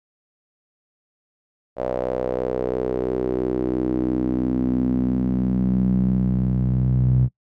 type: tone with band-pass filter sweep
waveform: sawtooth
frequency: 63 Hz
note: B1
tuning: 35 cents sharp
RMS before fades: -21 dBFS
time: 1.76-7.29 s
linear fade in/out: 50 ms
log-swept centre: 580 to 130 Hz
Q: 4.5
effects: noise-tail reverb RT60 0.1 s tail -21 dB re dry